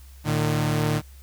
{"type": "tone pair together", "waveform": "sawtooth", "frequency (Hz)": [113.16, 151.7], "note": ["A2", "D#3"], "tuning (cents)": [49, -44], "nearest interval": "perfect fourth", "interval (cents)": 507, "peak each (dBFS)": [-21, -19], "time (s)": [0.24, 1.02], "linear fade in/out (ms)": 50, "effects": ["added 67 Hz sine -43 dBFS peak until 1.22 s", "white hiss -55 dBFS RMS until 1.22 s"]}